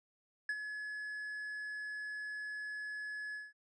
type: tone with ADSR envelope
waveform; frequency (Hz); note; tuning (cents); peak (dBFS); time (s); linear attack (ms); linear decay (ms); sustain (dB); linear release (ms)
triangle; 1700; G#6; +40; -30; 0.49-3.53; 3; 52; -8; 190
effects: resampled to 22050 Hz